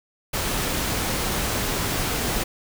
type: noise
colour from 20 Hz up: pink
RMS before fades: -25 dBFS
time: 0.33-2.44 s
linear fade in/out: 10 ms
effects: none